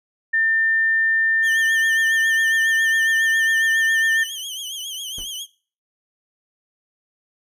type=tone; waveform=sine; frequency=1800 Hz; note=A6; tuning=39 cents sharp; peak=-16 dBFS; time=0.33-4.24 s; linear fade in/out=10 ms
type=tone with vibrato; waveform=sawtooth; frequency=3136 Hz; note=G7; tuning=in tune; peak=-25 dBFS; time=1.42-5.47 s; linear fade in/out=50 ms; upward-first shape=triangle; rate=7.3 Hz; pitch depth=120 cents each way
type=noise with exponential decay; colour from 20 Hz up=brown; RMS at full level=-30 dBFS; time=5.18-5.32 s; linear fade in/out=2 ms; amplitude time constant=29 ms
effects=noise-tail reverb RT60 0.4 s tail -20 dB re dry + resampled to 32000 Hz